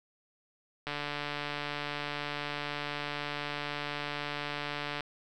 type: click train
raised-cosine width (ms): 0.3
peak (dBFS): -19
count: 605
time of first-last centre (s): 0.87-5.007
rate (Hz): 146
effects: none